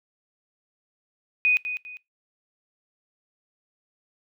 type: tone with echo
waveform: sine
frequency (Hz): 2489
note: D#7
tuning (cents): 0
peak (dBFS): -17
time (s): 1.45-1.57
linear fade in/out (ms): 0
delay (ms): 200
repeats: 2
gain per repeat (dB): -10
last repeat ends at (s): 1.97
effects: noise-tail reverb RT60 0.2 s tail -22 dB re dry